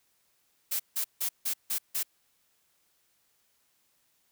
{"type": "noise bursts", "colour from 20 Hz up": "blue", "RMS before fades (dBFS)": -30, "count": 6, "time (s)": [0.71, 2.032], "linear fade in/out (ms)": 10, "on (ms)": 87, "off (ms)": 160, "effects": ["white hiss -71 dBFS RMS until 4.31 s"]}